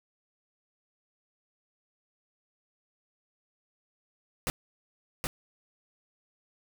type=noise with echo; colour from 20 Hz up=pink; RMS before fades=-30 dBFS; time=4.47-4.5 s; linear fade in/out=0 ms; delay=770 ms; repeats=1; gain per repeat=-2 dB; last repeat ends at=5.27 s; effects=none